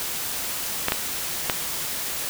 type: clicks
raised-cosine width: 0.3 ms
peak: -4 dBFS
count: 3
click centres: 0.884 / 0.921 / 1.498 s
effects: white hiss -29 dBFS RMS until 2.29 s